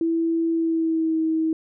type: tone with pitch glide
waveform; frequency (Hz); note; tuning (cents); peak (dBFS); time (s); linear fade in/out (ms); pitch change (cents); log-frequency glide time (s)
sine; 330 to 319.9; E4 to D#4; +2 to +48; -19; 0.01-1.53; 2; -54; 0.52-1.19
effects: none